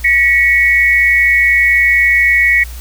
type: tone pair together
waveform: sine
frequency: 1924.3 / 2217 Hz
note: B6 / C#7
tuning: -45 / 0 cents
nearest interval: major second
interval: 245 cents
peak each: -10 dBFS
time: 0.04-2.64 s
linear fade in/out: 10 ms
effects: added 60 Hz sine -25 dBFS peak until 2.8 s + white hiss -36 dBFS RMS until 2.8 s